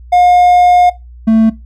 triangle tone pair in turn, 715 / 222.4 Hz, F5 / A3, +41 / +19 cents, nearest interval octave + minor sixth, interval 2022 cents, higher first, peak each -3 dBFS, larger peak neither, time 0.12-0.9 / 1.27-1.5 s, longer first, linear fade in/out 10 ms, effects noise-tail reverb RT60 0.2 s tail -18 dB re dry + added 60 Hz sine -31 dBFS peak until 1.65 s

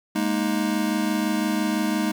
square chord, Ab suspended second, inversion none, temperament just, 207.7 / 233.6 / 311.5 Hz, Ab3 / Bb3 / Eb4, 0 / +4 / +2 cents, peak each -26 / -28 / -26 dBFS, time 0.15-2.12 s, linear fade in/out 10 ms, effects 8-bit

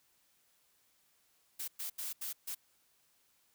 blue noise bursts at uneven times, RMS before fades -40 dBFS, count 5, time 1.59-1.68 / 1.79-1.9 / 1.98-2.13 / 2.21-2.33 / 2.47-2.55 s, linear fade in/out 10 ms, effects white hiss -72 dBFS RMS until 3.54 s

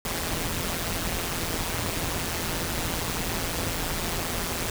pink noise with amplitude modulation, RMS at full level -26 dBFS, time 0.05-4.7 s, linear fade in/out 2 ms, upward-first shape sine, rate 169 Hz, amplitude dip 70%, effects none

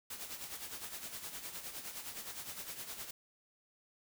white noise with tremolo, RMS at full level -43 dBFS, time 0.1-3.11 s, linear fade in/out 5 ms, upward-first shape sine, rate 9.7 Hz, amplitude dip 60%, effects none

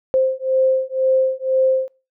sine beating tone pair, 523 / 525 Hz, C5 / C5, -1 / +6 cents, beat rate 2 Hz, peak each -18 dBFS, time 0.14-1.88 s, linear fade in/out 0 ms, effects noise-tail reverb RT60 0.3 s tail -22 dB re dry

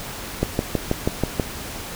click train, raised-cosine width 2 ms, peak -5 dBFS, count 7, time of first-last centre 0.43-1.398 s, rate 6.2 Hz, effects pink hiss -33 dBFS RMS until 1.95 s

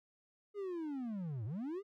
triangle linear two-way sweep, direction down then up, 419.3 to 99.8 to 419.3 Hz, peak -36 dBFS, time 0.54-1.83 s, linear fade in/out 50 ms, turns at 1.45 s, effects none

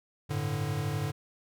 square chord, G suspended second, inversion none, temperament equal, 98 / 110 / 146.83 Hz, G2 / A2 / D3, 0 / 0 / 0 cents, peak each -37 / -35 / -33 dBFS, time 0.29-1.12 s, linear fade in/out 20 ms, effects none

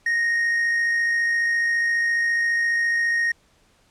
triangle tone with amplitude modulation, 1863 Hz, A#6, 2 cents flat, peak -16 dBFS, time 0.06-3.32 s, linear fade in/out 5 ms, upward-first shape sine, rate 54.6 Hz, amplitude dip 25%, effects pink hiss -60 dBFS RMS until 3.9 s + low-pass 9000 Hz 12 dB/octave

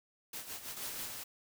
white noise with tremolo, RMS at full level -42 dBFS, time 0.33-1.08 s, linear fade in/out 5 ms, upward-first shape sine, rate 6.2 Hz, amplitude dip 65%
white noise, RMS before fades -44 dBFS, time 0.76-1.24 s, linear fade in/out 10 ms
effects none

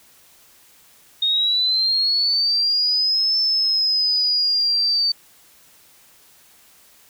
sine linear two-way sweep, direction up then down, 3700 to 5290 to 4575 Hz, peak -16 dBFS, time 1.22-5.12 s, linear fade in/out 5 ms, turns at 3.38 s, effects white hiss -52 dBFS RMS until 7.09 s

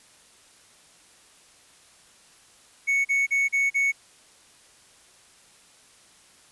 triangle tone bursts, 2217 Hz, C#7, in tune, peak -18 dBFS, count 5, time 2.87-3.922 s, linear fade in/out 20 ms, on 180 ms, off 38 ms, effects white hiss -55 dBFS RMS until 6.51 s + resampled to 24000 Hz

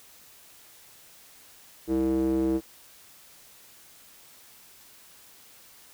square tone with band-pass filter, 65.41 Hz, C2, in tune, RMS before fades -25 dBFS, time 1.87-2.61 s, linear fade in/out 50 ms, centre 360 Hz, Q 7, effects white hiss -53 dBFS RMS until 5.93 s

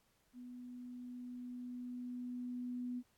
sine tone with level ramp, 246.9 Hz, B3, in tune, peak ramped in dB -48 to -38 dBFS, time 0.33-3.03 s, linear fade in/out 50 ms, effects pink hiss -75 dBFS RMS until 3.17 s + AAC 64 kbps

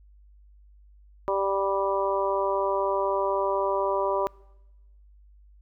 harmonic tone, 196 Hz, G3, in tune, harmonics 2 / 3 / 4 / 5 / 6, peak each -28 / -27 / -36 / -28 / -34 dBFS, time 1.28-4.27 s, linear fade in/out 0 ms, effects noise-tail reverb RT60 1.0 s tail -24 dB re dry + added 50 Hz sine -51 dBFS peak until 5.61 s

